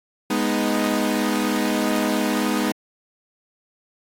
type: chord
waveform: sawtooth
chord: G# minor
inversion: none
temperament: equal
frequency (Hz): 207.7 / 246.9 / 311.1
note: G#3 / B3 / D#4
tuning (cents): 0 / 0 / 0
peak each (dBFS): -20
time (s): 0.3-2.72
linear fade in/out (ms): 5
effects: AAC 64 kbps